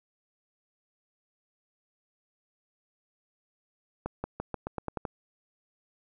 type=accelerating click train; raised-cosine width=1 ms; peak=-18 dBFS; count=9; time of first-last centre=4.06-5.052 s; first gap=180 ms; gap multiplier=0.89; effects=none